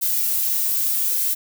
violet noise with flanger, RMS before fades -21 dBFS, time 0.01-1.35 s, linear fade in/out 20 ms, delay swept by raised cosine 1.9 to 2.73 ms, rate 0.82 Hz, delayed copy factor +0.55, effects none

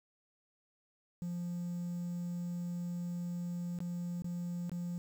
triangle tone with dropouts, 174.61 Hz, F3, in tune, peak -33 dBFS, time 1.22-4.98 s, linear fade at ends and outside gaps 0 ms, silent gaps 3.788-3.804 / 4.221-4.244 / 4.695-4.717 s, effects tanh soft clip ceiling -30 dBFS + 10-bit

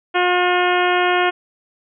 harmonic tone, 358.4 Hz, F4, 45 cents sharp, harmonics 1 / 2 / 3 / 4 / 5 / 6 / 7 / 8 / 9, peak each -19 / -19 / -23 / -22 / -25 / -27 / -27 / -28 / -31 dBFS, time 0.14-1.31 s, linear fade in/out 20 ms, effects none

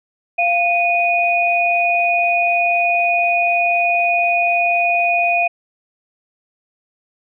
sine tone pair together, 695 / 2474 Hz, F5 / D#7, -9 / -10 cents, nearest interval octave + minor seventh, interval 2199 cents, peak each -16 dBFS, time 0.38-5.48 s, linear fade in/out 10 ms, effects none

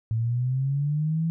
sine linear sweep, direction up, 110 to 166 Hz, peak -22 dBFS, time 0.11-1.3 s, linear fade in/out 0 ms, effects none

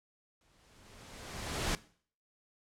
pink noise with exponential growth, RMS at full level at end -31 dBFS, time 0.41-1.75 s, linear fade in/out 1 ms, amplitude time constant 290 ms, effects noise-tail reverb RT60 0.5 s tail -19 dB re dry + low-pass 9000 Hz 12 dB/octave

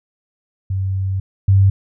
sine tone pair in turn, 95.7 / 97.37 Hz, G2 / G2, -41 / -11 cents, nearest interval unison, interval 30 cents, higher second, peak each -17 / -8 dBFS, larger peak second, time 0.7-1.2 / 1.48-1.7 s, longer first, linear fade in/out 5 ms, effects none

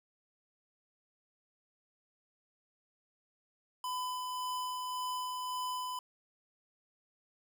square tone with tremolo, 1005 Hz, B5, 30 cents sharp, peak -35 dBFS, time 3.84-5.99 s, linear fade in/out 2 ms, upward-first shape sine, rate 1.8 Hz, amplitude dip 25%, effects 12-bit

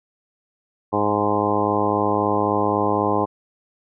harmonic tone with a mistuned harmonic, 103.83 Hz, G#2, in tune, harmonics 1 / 2 / 3 / 4 / 5 / 6 / 7 / 8 / 9 / 10, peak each -30 / -28 / -25 / -25 / -26 / -29 / -28 / -25 / -29 / -25 dBFS, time 0.92-3.26 s, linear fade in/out 20 ms, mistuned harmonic 9, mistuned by -15 cents, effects none

